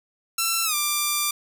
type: tone with pitch glide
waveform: 5% pulse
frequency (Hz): 1344 to 1183.6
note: E6 to D6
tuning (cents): +33 to +13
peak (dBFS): -10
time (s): 0.38-1.31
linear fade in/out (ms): 5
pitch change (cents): -220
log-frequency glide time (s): 0.64-0.75
effects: none